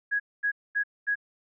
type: tone bursts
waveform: sine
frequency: 1661.2 Hz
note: G#6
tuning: in tune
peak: -23 dBFS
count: 4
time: 0.11-1.156 s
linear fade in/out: 20 ms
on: 89 ms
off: 230 ms
effects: none